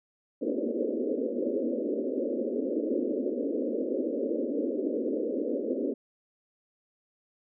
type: band-pass noise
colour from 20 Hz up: pink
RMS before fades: -30 dBFS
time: 0.41-5.94 s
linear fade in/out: 10 ms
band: 230 to 570 Hz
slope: 96 dB/octave
effects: none